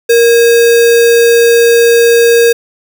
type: tone with sample-and-hold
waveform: sine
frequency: 467.9 Hz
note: A#4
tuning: 6 cents sharp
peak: -3 dBFS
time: 0.09-2.53 s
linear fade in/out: 10 ms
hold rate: 2100 Hz
effects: none